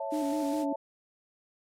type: chord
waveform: sine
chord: A major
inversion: first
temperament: equal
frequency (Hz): 554.4 / 659.3 / 880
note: C#5 / E5 / A5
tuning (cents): 0 / 0 / 0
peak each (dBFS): -36 / -36 / -37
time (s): 0-0.76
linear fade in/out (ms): 5
type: noise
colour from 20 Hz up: white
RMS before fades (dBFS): -46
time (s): 0.1-0.66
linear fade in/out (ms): 50
type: tone with vibrato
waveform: sine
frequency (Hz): 293.7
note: D4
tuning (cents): 0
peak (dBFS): -29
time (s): 0.12-0.73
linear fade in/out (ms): 5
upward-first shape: square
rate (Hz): 4.9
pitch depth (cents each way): 56
effects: low-pass 11000 Hz 12 dB/octave

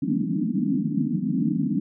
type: band-pass noise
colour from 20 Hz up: white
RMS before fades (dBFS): -24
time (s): 0.02-1.8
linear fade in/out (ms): 5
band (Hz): 150 to 300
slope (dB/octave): 96
effects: none

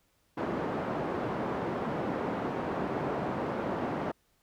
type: band-pass noise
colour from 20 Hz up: pink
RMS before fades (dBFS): -33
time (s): 0.37-4.12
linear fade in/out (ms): 10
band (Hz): 190 to 1000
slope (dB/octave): 12
effects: pink hiss -71 dBFS RMS until 4.42 s

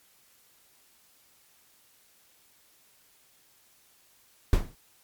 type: noise with exponential decay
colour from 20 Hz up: brown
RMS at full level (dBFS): -17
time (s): 4.53-4.75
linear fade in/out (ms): 1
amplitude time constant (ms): 46
effects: white hiss -62 dBFS RMS until 5.03 s + MP3 96 kbps

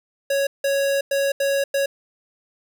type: tone bursts at uneven times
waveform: square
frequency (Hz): 554.4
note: C#5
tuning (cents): 0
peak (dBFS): -19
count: 5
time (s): 0.3-0.47 / 0.64-1.01 / 1.11-1.32 / 1.4-1.64 / 1.74-1.86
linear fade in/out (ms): 5
effects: none

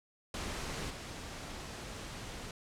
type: noise with level steps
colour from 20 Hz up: pink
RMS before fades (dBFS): -39 / -44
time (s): 0.34-2.51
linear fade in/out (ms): 2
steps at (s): 0.89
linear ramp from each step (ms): 20
effects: low-pass 8000 Hz 12 dB/octave

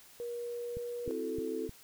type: tone with pitch glide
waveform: sine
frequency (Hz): 476.4 to 480.3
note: A#4 to B4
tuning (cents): +38 to -48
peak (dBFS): -36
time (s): 0.2-1.11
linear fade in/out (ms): 0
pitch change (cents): +14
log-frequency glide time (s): 0.35-0.94
type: click train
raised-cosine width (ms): 5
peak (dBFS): -30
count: 4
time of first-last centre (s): 0.77-1.693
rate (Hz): 3.25
type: chord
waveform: sine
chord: F# half-diminished seventh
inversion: second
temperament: equal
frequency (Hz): 261.6 / 329.6 / 370 / 440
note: C4 / E4 / F#4 / A4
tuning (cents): 0 / 0 / 0 / 0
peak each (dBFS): -41 / -39 / -42 / -36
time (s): 1.05-1.7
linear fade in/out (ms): 50
effects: white hiss -57 dBFS RMS until 1.83 s

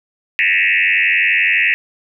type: tone with frequency modulation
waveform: sine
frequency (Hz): 2257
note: C#7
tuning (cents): +31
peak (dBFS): -11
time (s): 0.39-1.74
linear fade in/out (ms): 0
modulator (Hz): 91.6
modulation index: 5
effects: none

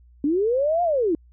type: linear two-way sweep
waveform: sine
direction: up then down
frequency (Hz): 273.8 to 716 to 302.1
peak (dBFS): -18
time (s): 0.24-1.15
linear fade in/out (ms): 2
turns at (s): 0.83
effects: added 60 Hz sine -49 dBFS peak until 1.32 s

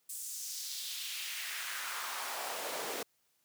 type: noise with high-pass filter sweep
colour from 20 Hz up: pink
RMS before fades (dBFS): -40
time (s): 0.09-3.03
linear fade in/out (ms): 5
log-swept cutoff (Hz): 8700 to 390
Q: 1.8
effects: white hiss -75 dBFS RMS until 3.44 s + high-pass 60 Hz 12 dB/octave

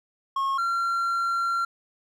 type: tone pair in turn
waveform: triangle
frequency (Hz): 1087 / 1371.5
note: C#6 / F6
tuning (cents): -34 / -32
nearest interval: major third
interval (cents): 402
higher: second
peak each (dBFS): -21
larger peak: neither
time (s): 0.36-0.58 / 0.58-1.65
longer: second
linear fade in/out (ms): 5
effects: none

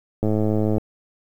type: click train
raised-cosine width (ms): 2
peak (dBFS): -9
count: 60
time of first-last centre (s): 0.23-0.781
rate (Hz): 107
effects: 8-bit

